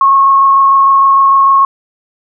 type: tone with frequency modulation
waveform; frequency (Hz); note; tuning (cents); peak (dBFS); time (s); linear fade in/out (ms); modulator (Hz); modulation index
sine; 1092; C#6; -26; -4; 0.01-1.65; 2; 26.6; 0.58
effects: none